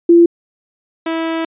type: tone pair in turn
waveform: sine / sawtooth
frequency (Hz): 341 / 326.7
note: F4 / E4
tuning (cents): -41 / -15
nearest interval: minor second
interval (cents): 74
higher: first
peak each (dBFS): -4 / -13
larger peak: first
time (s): 0.09-0.26 / 1.06-1.45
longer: second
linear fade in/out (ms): 5
effects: resampled to 8000 Hz